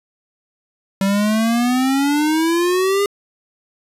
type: exponential sweep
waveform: square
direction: up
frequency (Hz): 192.5 to 408.9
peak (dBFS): -15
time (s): 1.01-3.06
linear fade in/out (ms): 2
effects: resampled to 32000 Hz